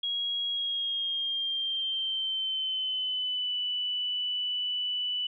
sine tone with pitch glide, 3300 to 2974 Hz, G#7 to F#7, -12 to +8 cents, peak -28 dBFS, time 0.03-5.27 s, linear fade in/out 5 ms, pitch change -180 cents, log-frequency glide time 0.52-3.56 s, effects none

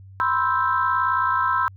sine chord, C major seventh, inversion third, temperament equal, 987.8 / 1046.5 / 1318.5 / 1568 Hz, B5 / C6 / E6 / G6, 0 / 0 / 0 / 0 cents, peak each -24 / -23 / -22 / -26 dBFS, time 0.2-1.68 s, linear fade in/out 0 ms, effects tanh soft clip ceiling -8 dBFS + added 96 Hz sine -41 dBFS peak until 1.76 s

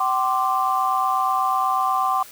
sine chord, G suspended fourth, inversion none, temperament equal with one note detuned, 765.2 / 1046.5 / 1174.7 Hz, G5 / C6 / D6, -42 / 0 / 0 cents, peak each -22 dBFS, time 0-2.23 s, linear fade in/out 5 ms, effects tanh soft clip ceiling -8 dBFS + white hiss -43 dBFS RMS until 2.31 s

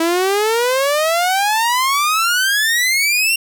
sawtooth exponential sweep, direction up, 323.5 to 2781 Hz, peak -10 dBFS, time 0-3.36 s, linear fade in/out 5 ms, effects none

